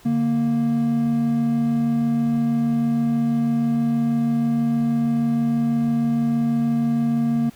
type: tone pair together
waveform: triangle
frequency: 146.84 / 233.1 Hz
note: D3 / A#3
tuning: 0 / 0 cents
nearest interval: minor sixth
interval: 800 cents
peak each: -24 / -16 dBFS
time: 0.05-7.5 s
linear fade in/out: 10 ms
effects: pink hiss -50 dBFS RMS until 7.55 s

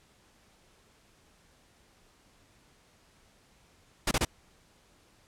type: noise bursts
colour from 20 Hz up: pink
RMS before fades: -26 dBFS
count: 3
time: 4.07-4.25 s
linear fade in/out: 5 ms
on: 42 ms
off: 27 ms
effects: pink hiss -63 dBFS RMS until 5.27 s + low-pass 10000 Hz 12 dB/octave

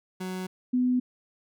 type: tone pair in turn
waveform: 30% pulse / sine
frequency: 185.3 / 250.4 Hz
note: F#3 / B3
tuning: +3 / +24 cents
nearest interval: perfect fourth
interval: 521 cents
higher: second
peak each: -29 / -21 dBFS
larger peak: second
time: 0.2-0.47 / 0.73-1 s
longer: neither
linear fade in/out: 10 ms
effects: none

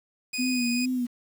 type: tone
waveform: 20% pulse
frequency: 2489 Hz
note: D#7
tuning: in tune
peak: -24 dBFS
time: 0.33-0.86 s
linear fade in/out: 10 ms
type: tone with vibrato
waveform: sine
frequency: 246.9 Hz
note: B3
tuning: in tune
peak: -24 dBFS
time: 0.38-1.07 s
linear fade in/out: 20 ms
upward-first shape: sine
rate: 2.4 Hz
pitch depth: 62 cents each way
effects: 8-bit

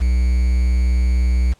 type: tone with quantisation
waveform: triangle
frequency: 61.74 Hz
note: B1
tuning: in tune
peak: -11 dBFS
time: 0-1.54 s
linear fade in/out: 20 ms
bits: 6
effects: pink hiss -56 dBFS RMS until 1.59 s + low-pass 9000 Hz 12 dB/octave

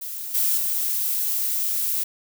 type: noise with level steps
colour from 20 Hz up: violet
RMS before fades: -32 / -21 / -24 dBFS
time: 0.01-2.04 s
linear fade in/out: 10 ms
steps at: 0.34 / 0.57 s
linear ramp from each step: 10 ms
effects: none

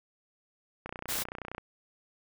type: click train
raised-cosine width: 0.5 ms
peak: -23 dBFS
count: 23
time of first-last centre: 0.86-1.581 s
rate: 30.5 Hz
type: noise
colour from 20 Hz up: white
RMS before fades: -33 dBFS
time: 1.08-1.24 s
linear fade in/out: 20 ms
effects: none

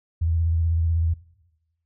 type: tone with vibrato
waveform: sine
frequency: 82.6 Hz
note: E2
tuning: 4 cents sharp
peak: -19 dBFS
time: 0.21-1.14 s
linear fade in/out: 10 ms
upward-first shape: sine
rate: 16 Hz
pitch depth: 48 cents each way
effects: noise-tail reverb RT60 1.0 s tail -19 dB re dry

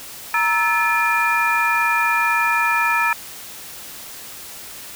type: tone cluster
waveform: sine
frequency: 935 / 1311 / 1736 / 2407 Hz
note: A#5 / E6 / A6 / D7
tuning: +5 / -10 / -24 / +42 cents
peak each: -21 dBFS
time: 0.34-3.13 s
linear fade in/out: 2 ms
effects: white hiss -36 dBFS RMS until 4.95 s

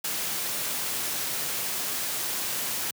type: noise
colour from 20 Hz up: white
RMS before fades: -30 dBFS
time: 0.04-2.91 s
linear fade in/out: 5 ms
effects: high-pass 100 Hz 12 dB/octave

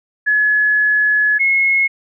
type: tone pair in turn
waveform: sine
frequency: 1700 / 2170 Hz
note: G#6 / C#7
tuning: +40 / -37 cents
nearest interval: major third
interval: 423 cents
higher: second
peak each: -11 dBFS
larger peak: neither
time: 0.26-1.39 / 1.39-1.88 s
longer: first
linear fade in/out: 20 ms
effects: none

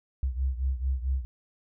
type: beating tone pair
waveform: sine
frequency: 64.4 / 68.9 Hz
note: C2 / C#2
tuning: -27 / -10 cents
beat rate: 4.5 Hz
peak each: -27 / -31 dBFS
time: 0.23-1.25 s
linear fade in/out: 0 ms
effects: none

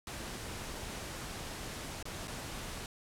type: noise with dropouts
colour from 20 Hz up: pink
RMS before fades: -42 dBFS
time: 0.07-2.86 s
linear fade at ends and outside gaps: 1 ms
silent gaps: 2.027-2.054 / 2.274-2.279 s
effects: low-pass 11000 Hz 12 dB/octave

